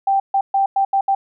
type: tone bursts at uneven times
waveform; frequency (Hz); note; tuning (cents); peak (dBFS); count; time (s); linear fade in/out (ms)
sine; 784; G5; 0; -13; 6; 0.07-0.2 / 0.34-0.41 / 0.54-0.66 / 0.76-0.85 / 0.93-1.01 / 1.08-1.15; 5
effects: none